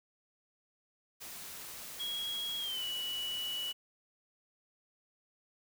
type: noise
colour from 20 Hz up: white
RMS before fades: -46 dBFS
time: 1.2-3.73 s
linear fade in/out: 20 ms
type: tone with pitch glide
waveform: sine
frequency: 3306 to 2945 Hz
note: G#7 to F#7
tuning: -9 to -9 cents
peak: -35 dBFS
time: 1.99-3.73 s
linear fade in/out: 20 ms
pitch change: -200 cents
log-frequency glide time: 2.59-2.84 s
effects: none